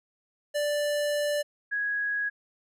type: tone pair in turn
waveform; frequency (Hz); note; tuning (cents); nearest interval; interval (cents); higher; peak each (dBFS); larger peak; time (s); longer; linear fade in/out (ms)
square / sine; 587.3 / 1661.1; D5 / G#6; 0 / 0; octave + tritone; 1800; second; -26; neither; 0.54-1.43 / 1.71-2.3; first; 20
effects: resampled to 32000 Hz